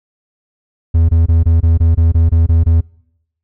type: tone bursts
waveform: triangle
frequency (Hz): 82.41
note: E2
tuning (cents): 0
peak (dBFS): -5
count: 11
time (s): 0.94-2.81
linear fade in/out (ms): 10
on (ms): 150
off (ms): 22
effects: noise-tail reverb RT60 0.8 s tail -25 dB re dry

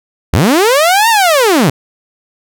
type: linear two-way sweep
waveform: sawtooth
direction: up then down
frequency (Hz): 58.27 to 938 to 119.3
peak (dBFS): -3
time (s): 0.33-1.7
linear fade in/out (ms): 5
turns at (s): 1.09
effects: none

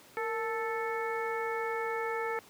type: harmonic tone with a mistuned harmonic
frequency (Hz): 440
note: A4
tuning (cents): 0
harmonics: 1 / 2 / 3 / 4 / 5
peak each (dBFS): -34 / -37 / -39 / -40 / -41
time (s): 0.17-2.39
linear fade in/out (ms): 0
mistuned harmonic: 1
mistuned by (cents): +80
effects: pink hiss -56 dBFS RMS until 2.49 s + high-pass 150 Hz 12 dB/octave

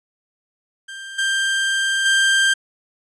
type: tone with level steps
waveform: 30% pulse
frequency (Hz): 1582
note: G6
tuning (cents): +15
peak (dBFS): -29 / -15 / -11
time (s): 0.88-2.54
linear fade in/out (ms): 10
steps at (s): 1.18 / 2.05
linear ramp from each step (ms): 10
effects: resampled to 24000 Hz

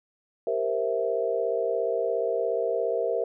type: chord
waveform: sine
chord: C dominant seventh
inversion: second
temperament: equal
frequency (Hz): 392 / 466.2 / 523.3 / 659.3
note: G4 / Bb4 / C5 / E5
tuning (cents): 0 / 0 / 0 / 0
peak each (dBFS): -32 / -27 / -31 / -29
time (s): 0.47-3.24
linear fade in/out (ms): 2
effects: none

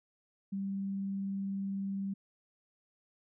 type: tone with vibrato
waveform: sine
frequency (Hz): 196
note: G3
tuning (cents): 0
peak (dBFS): -33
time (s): 0.52-2.14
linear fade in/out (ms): 10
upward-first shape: sine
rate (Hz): 20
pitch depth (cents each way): 17
effects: none

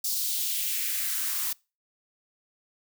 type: noise with high-pass filter sweep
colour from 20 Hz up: blue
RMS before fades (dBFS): -29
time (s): 0.04-1.53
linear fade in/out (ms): 5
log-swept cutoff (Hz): 5000 to 950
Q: 1.8
effects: noise-tail reverb RT60 0.3 s tail -25 dB re dry

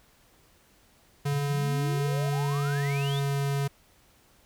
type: tone with pitch glide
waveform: square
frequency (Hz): 142.6 to 140.15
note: C#3 to C#3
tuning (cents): +49 to +19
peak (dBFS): -26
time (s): 1.25-3.68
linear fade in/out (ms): 10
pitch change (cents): -30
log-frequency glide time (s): 2.69-3.01
type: exponential sweep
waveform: sine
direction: up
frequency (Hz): 111.4 to 3729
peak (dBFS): -36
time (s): 1.31-3.2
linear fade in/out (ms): 10
effects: pink hiss -61 dBFS RMS until 4.45 s

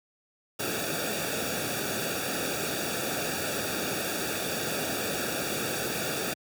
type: noise with comb filter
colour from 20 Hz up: pink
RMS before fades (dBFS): -31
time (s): 0.59-6.34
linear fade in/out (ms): 10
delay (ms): 0.97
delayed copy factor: -0.85
effects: high-pass 100 Hz 12 dB/octave

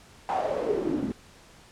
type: noise with band-pass filter sweep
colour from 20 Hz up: pink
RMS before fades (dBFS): -28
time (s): 0.29-1.12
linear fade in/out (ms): 0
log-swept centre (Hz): 820 to 230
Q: 5.6
effects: pink hiss -53 dBFS RMS until 1.71 s + low-pass 9000 Hz 12 dB/octave

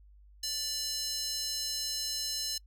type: tone with high-pass filter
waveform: square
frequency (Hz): 587.3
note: D5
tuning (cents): 0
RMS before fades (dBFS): -35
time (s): 0.43-2.58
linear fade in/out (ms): 5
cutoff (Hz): 4800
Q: 3
effects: noise-tail reverb RT60 0.1 s tail -26 dB re dry + added 50 Hz sine -54 dBFS peak until 2.66 s

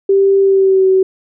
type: tone with pitch glide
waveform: sine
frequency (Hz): 392 to 378.6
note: G4 to F#4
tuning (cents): 0 to +40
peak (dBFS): -7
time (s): 0.09-1.03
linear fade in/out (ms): 5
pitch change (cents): -60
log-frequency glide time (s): 0.4-0.87
effects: none

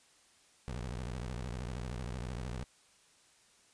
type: tone with vibrato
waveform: 20% pulse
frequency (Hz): 61.3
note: B1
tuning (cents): -12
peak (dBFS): -33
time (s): 0.68-2.64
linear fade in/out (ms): 0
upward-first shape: sine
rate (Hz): 13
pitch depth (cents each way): 250
effects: white hiss -65 dBFS RMS until 3.73 s + resampled to 22050 Hz

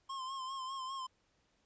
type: tone with vibrato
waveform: square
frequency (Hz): 1058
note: C6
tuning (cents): +19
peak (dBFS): -40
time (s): 0.09-1.07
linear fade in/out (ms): 10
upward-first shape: sine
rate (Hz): 5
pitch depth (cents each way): 49
effects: pink hiss -75 dBFS RMS until 1.65 s + resampled to 16000 Hz

